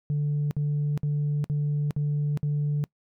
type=tone bursts; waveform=sine; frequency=146.83 Hz; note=D3; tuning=in tune; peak=-21 dBFS; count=6; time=0.1-2.84 s; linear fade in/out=0 ms; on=410 ms; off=56 ms; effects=noise-tail reverb RT60 0.1 s tail -25 dB re dry + tanh soft clip ceiling -21 dBFS